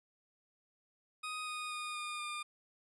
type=tone with pitch steps; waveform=20% pulse; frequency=1248 / 1237.2 / 1226.6 / 1216 / 1205.5 Hz; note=D#6 / D#6 / D#6 / D#6 / D6; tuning=+5 / -10 / -25 / -40 / +45 cents; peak=-34 dBFS; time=1.23-2.43 s; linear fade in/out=10 ms; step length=240 ms; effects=resampled to 24000 Hz